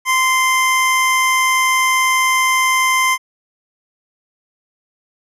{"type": "tone pair together", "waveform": "square", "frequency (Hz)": [1036.8, 2088], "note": ["C6", "C7"], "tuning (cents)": [-16, -4], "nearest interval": "octave", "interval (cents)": 1212, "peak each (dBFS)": -16, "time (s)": [0.05, 3.18], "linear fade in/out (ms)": 50, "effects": ["resampled to 32000 Hz"]}